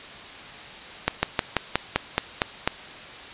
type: slowing click train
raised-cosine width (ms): 0.3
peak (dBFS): -3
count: 9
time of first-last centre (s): 1.08-2.675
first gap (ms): 150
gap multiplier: 1.08
effects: white hiss -40 dBFS RMS until 3.33 s + resampled to 8000 Hz